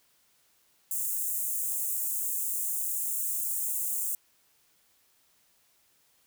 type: high-pass noise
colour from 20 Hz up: white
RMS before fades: -31 dBFS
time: 0.91-4.15 s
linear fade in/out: 2 ms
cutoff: 7100 Hz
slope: 48 dB/octave
effects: white hiss -67 dBFS RMS until 6.26 s